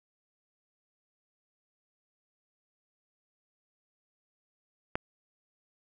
click, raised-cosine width 0.5 ms, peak -14 dBFS, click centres 4.955 s, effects none

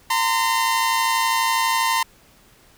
sawtooth tone pair together, 916 / 1028.2 Hz, A#5 / C6, -31 / -31 cents, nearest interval major second, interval 200 cents, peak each -17 dBFS, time 0.1-2.03 s, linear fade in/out 5 ms, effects pink hiss -53 dBFS RMS until 2.77 s

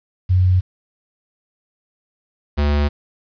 sine / square tone pair in turn, 91.8 / 72.86 Hz, F#2 / D2, -13 / -13 cents, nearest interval major third, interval 400 cents, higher first, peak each -11 / -15 dBFS, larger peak first, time 0.29-0.61 / 2.57-2.89 s, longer neither, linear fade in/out 20 ms, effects resampled to 11025 Hz + 8-bit

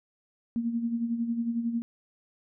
sine tone with tremolo, 233.1 Hz, A#3, in tune, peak -24 dBFS, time 0.56-1.82 s, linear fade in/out 0 ms, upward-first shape sine, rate 11 Hz, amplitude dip 60%, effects none

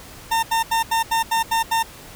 40% pulse tone bursts, 908 Hz, A#5, 46 cents flat, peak -16 dBFS, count 8, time 0.31-1.83 s, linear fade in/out 10 ms, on 120 ms, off 80 ms, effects pink hiss -41 dBFS RMS until 2.15 s

